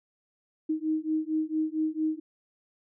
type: beating tone pair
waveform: sine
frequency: 311.1 / 315.5 Hz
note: D#4 / D#4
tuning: 0 / +24 cents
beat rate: 4.4 Hz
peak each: -29 dBFS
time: 0.69-2.2 s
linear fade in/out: 10 ms
effects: none